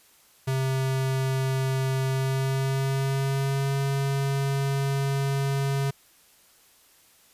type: tone with pitch glide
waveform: square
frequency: 132.6 to 137.83 Hz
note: C3 to C#3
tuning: +23 to -10 cents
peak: -24 dBFS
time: 0.47-5.91 s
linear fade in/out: 10 ms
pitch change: +67 cents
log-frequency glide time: 2.08-3.75 s
effects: white hiss -58 dBFS RMS until 7.33 s + resampled to 32000 Hz